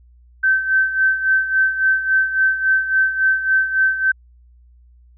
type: tone with tremolo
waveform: sine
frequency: 1545 Hz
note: G6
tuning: 26 cents flat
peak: -11 dBFS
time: 0.43-4.12 s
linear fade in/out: 10 ms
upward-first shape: sine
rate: 3.6 Hz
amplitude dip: 70%
effects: added 60 Hz sine -46 dBFS peak until 5.17 s